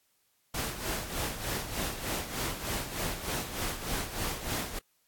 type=noise with tremolo; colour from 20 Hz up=pink; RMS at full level=-32 dBFS; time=0.54-4.79 s; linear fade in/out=5 ms; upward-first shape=sine; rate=3.3 Hz; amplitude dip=65%; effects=white hiss -72 dBFS RMS until 5.07 s + AAC 64 kbps